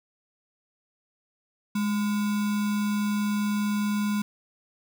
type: tone with sample-and-hold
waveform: sine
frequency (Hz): 207.7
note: G#3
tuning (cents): 0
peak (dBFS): -23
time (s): 1.75-4.22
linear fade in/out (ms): 5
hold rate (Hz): 1225
effects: none